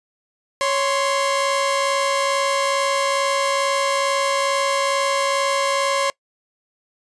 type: tone pair together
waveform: sawtooth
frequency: 554.4 / 1046.5 Hz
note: C#5 / C6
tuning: 0 / 0 cents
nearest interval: major seventh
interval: 1100 cents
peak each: -16 / -18 dBFS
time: 0.61-6.1 s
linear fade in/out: 0 ms
effects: noise-tail reverb RT60 0.1 s tail -24 dB re dry + resampled to 22050 Hz